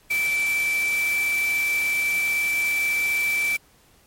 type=tone in noise; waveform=sine; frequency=2326 Hz; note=D7; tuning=17 cents flat; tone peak=-20 dBFS; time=0.1-3.57 s; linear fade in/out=10 ms; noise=white; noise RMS=-33 dBFS; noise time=0.1-3.57 s; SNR=+10 dB; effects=pink hiss -57 dBFS RMS until 4.06 s + MP3 64 kbps